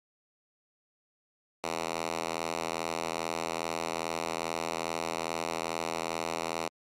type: tone with high-pass filter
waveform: 5% pulse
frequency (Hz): 82.41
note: E2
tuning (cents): 0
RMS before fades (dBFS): -34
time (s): 1.64-6.68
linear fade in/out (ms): 0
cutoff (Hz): 320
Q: 0.53
effects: low-pass 10000 Hz 12 dB/octave + Opus 48 kbps